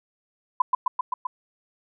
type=tone with echo; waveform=sine; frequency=1005 Hz; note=B5; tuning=30 cents sharp; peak=-14 dBFS; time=0.6-0.62 s; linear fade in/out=5 ms; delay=130 ms; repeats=5; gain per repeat=-2 dB; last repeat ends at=1.27 s; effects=none